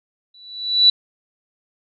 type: tone with exponential growth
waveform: sine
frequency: 3951 Hz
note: B7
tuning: in tune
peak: -6 dBFS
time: 0.34-0.9 s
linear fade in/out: 5 ms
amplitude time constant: 120 ms
effects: none

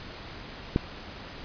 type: click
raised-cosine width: 3 ms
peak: -9 dBFS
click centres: 0.761 s
effects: pink hiss -42 dBFS RMS until 1.44 s + resampled to 11025 Hz

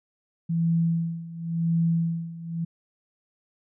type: tone with tremolo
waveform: sine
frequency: 166.5 Hz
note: E3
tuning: 18 cents sharp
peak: -19 dBFS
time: 0.49-2.65 s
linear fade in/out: 10 ms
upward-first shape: sine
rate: 0.93 Hz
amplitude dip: 85%
effects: none

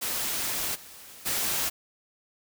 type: noise with level steps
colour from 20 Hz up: white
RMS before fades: -30 / -47 / -28 dBFS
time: 0.01-1.7 s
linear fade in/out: 20 ms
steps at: 0.74 / 1.25 s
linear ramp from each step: 20 ms
effects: none

